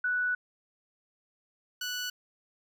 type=tone pair in turn; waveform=sine / 15% pulse; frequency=1480 / 1480 Hz; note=F#6 / F#6; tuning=0 / 0 cents; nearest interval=unison; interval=0 cents; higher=neither; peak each=-26 dBFS; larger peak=neither; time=0.04-0.35 / 1.81-2.1 s; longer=first; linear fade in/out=5 ms; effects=none